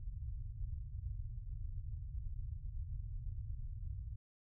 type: low-pass noise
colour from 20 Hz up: pink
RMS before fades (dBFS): -43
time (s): 0-4.16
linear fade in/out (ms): 5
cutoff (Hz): 120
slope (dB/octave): 48
effects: none